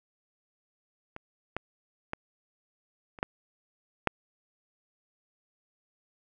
clicks, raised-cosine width 0.5 ms, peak -25 / -16 / -17 / -30 / -12 / -8 dBFS, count 6, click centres 1.164 / 1.566 / 2.134 / 3.188 / 3.229 / 4.073 s, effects none

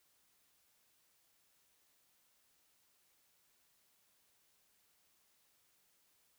silence, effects white hiss -74 dBFS RMS until 6.38 s

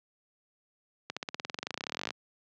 accelerating click train, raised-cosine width 0.2 ms, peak -16 dBFS, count 29, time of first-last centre 1.1-2.106 s, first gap 66 ms, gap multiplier 0.95, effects high-pass 150 Hz 12 dB/octave + low-pass 6000 Hz 12 dB/octave

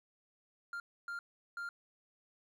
triangle tone bursts at uneven times, 1396.9 Hz, F6, in tune, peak -37 dBFS, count 3, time 0.73-0.8 / 1.08-1.19 / 1.57-1.69 s, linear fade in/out 2 ms, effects none

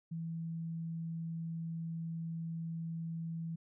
sine tone, 164.7 Hz, E3, 1 cent flat, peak -37 dBFS, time 0.11-3.56 s, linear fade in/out 10 ms, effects none

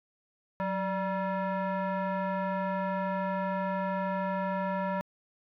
sine tone with frequency modulation, 185 Hz, F#3, in tune, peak -27 dBFS, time 0.6-5.01 s, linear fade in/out 0 ms, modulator 773 Hz, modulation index 1.4, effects tanh soft clip ceiling -25 dBFS

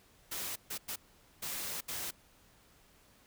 white noise bursts at uneven times, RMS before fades -39 dBFS, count 5, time 0.31-0.56 / 0.7-0.78 / 0.88-0.96 / 1.42-1.81 / 1.88-2.11 s, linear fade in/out 10 ms, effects pink hiss -64 dBFS RMS until 3.26 s

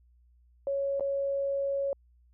sine tone with dropouts, 554.4 Hz, C#5, in tune, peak -27 dBFS, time 0.67-1.93 s, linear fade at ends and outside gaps 1 ms, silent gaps 0.997-1.007 s, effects added 60 Hz sine -59 dBFS peak until 2.33 s

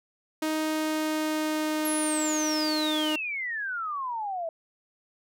sawtooth tone with pitch glide, 312.2 to 307.4 Hz, D#4 to D#4, +6 to -21 cents, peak -22 dBFS, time 0.42-3.16 s, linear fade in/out 5 ms, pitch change -27 cents, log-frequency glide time 0.55-2.1 s
sine exponential sweep, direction down, 11500 to 640 Hz, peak -29 dBFS, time 1.85-4.49 s, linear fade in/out 2 ms
effects none

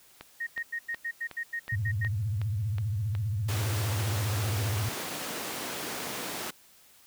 click train, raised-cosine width 0.3 ms, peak -25 dBFS, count 10, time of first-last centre 0.21-3.519 s, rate 2.72 Hz
sine tone bursts, 1862 Hz, A#6, 2 cents flat, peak -30 dBFS, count 11, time 0.4-2.079 s, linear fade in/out 10 ms, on 69 ms, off 92 ms
sine tone with vibrato, 104.6 Hz, G#2, 13 cents sharp, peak -27 dBFS, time 1.72-4.89 s, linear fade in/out 5 ms, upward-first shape sine, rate 15 Hz, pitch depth 190 cents each way
pink high-pass noise, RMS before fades -36 dBFS, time 3.48-6.51 s, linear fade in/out 10 ms, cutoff 230 Hz, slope 12 dB/octave
effects white hiss -58 dBFS RMS until 7.06 s

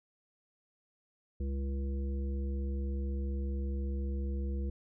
harmonic tone with a mistuned harmonic, 67.9 Hz, C#2, 35 cents flat, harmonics 1 / 3 / 5 / 7, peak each -32 / -42 / -46 / -49 dBFS, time 1.4-4.7 s, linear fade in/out 5 ms, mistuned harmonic 7, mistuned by +23 cents, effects none

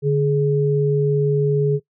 sine tone pair together, 145.82 / 419.9 Hz, D3 / G#4, -12 / +19 cents, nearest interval octave + tritone, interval 1831 cents, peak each -17 / -18 dBFS, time 0.02-1.8 s, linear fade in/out 50 ms, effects noise-tail reverb RT60 0.1 s tail -21 dB re dry

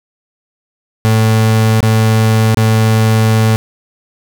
35% pulse tone with dropouts, 110.5 Hz, A2, 8 cents sharp, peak -6 dBFS, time 1.05-3.56 s, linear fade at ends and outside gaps 0 ms, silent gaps 1.805-1.829 / 2.545-2.572 s, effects none

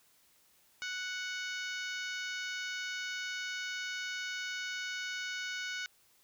harmonic tone, 740 Hz, F#5, in tune, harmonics 2 / 3 / 4 / 5 / 6 / 7 / 8 / 9, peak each -39 / -43 / -45 / -47 / -49 / -50 / -51 / -52 dBFS, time 0.82-5.86 s, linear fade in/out 0 ms, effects white hiss -67 dBFS RMS until 6.23 s

